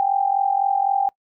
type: tone with amplitude modulation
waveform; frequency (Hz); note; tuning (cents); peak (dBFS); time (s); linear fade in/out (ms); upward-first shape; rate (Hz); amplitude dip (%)
sine; 790; G5; +13; -13; 0-1.09; 0; sine; 43.9; 80
effects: noise-tail reverb RT60 0.1 s tail -23 dB re dry